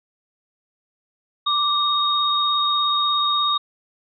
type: tone pair together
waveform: sine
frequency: 1174.7 / 3729 Hz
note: D6 / A#7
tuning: 0 / 0 cents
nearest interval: octave + minor sixth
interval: 2000 cents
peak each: -20 dBFS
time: 1.46-3.58 s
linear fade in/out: 10 ms
effects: none